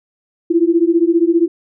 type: beating tone pair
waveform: sine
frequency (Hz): 329.6 / 344.6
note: E4 / F4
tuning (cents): 0 / -23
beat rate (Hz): 15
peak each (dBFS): -13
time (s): 0.5-1.48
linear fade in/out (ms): 10
effects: none